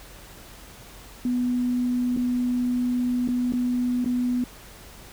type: tone with dropouts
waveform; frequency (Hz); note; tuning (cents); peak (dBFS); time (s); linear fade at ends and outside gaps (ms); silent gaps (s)
sine; 246.9; B3; 0; -21; 1.25-4.44; 2; 2.165-2.172 / 3.277-3.286 / 3.523-3.535 / 4.045-4.059
effects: added 46 Hz sine -48 dBFS peak until 5.12 s + pink hiss -46 dBFS RMS until 5.12 s